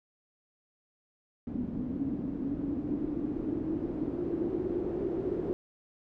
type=noise with low-pass filter sweep; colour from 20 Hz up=white; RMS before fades=-33 dBFS; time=1.47-5.53 s; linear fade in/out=0 ms; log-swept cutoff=250 to 380 Hz; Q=6.3; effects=none